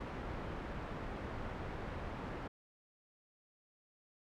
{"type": "low-pass noise", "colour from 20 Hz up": "pink", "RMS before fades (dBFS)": -43, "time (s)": [0, 2.48], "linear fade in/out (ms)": 10, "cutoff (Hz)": 1600, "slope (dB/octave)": 12, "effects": []}